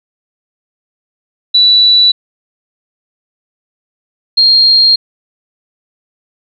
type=tone pair in turn; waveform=sine; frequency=3951 / 4222 Hz; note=B7 / C8; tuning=0 / +15 cents; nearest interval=minor second; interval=115 cents; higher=second; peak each=-4 dBFS; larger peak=neither; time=1.54-2.12 / 4.37-4.96 s; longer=second; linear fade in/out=10 ms; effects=none